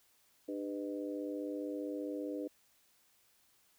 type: harmonic tone with a mistuned harmonic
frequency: 100 Hz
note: G2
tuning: 35 cents sharp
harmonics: 3 / 4 / 5 / 6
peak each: -39 / -45 / -42 / -49 dBFS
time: 0.48-2.48 s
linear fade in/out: 10 ms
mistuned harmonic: 6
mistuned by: +43 cents
effects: white hiss -70 dBFS RMS until 3.78 s